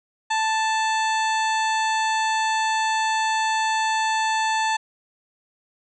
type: harmonic tone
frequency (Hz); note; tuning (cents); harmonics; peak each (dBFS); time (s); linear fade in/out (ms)
880; A5; 0; 1 / 2 / 3 / 4 / 5 / 7 / 8 / 9; -21 / -27 / -31 / -33 / -35 / -38 / -39 / -40; 0.3-4.77; 10
effects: none